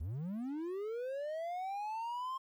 triangle linear sweep, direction up, 66.9 to 1065 Hz, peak -35 dBFS, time 0-2.38 s, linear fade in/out 10 ms, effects 12-bit

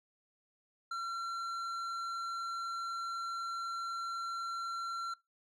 triangle tone with tanh clipping, 1362 Hz, F6, 44 cents flat, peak -37 dBFS, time 0.91-5.14 s, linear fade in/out 5 ms, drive 13 dB, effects noise-tail reverb RT60 0.2 s tail -21 dB re dry

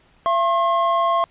triangle tone pair together, 678 / 1074.3 Hz, E5 / C6, +49 / +45 cents, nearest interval minor sixth, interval 796 cents, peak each -18 / -16 dBFS, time 0.26-1.24 s, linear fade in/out 0 ms, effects pink hiss -56 dBFS RMS until 1.3 s + resampled to 8000 Hz

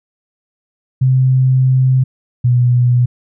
sine tone pair in turn, 130 / 122.94 Hz, C3 / B2, -11 / -7 cents, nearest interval minor second, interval 96 cents, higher first, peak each -8 dBFS, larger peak neither, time 1.01-2.04 / 2.44-3.06 s, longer first, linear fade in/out 10 ms, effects none

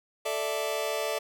sawtooth chord, A suspended fourth, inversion none, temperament just, 440 / 586.7 / 660 Hz, A4 / D5 / E5, 0 / -2 / +2 cents, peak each -29 / -28 / -29 dBFS, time 0.25-1.19 s, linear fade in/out 10 ms, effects none

